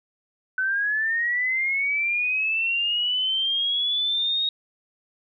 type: linear sweep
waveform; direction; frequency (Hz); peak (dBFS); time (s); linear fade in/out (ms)
sine; up; 1506 to 3767; -21; 0.58-4.49; 2
effects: none